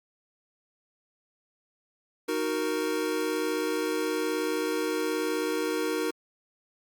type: chord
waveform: square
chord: D# minor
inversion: none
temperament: equal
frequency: 311.1 / 370 / 466.2 Hz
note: D#4 / F#4 / A#4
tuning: 0 / 0 / 0 cents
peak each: -32 / -33 / -31 dBFS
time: 2.28-6.11 s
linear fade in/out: 10 ms
effects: Opus 48 kbps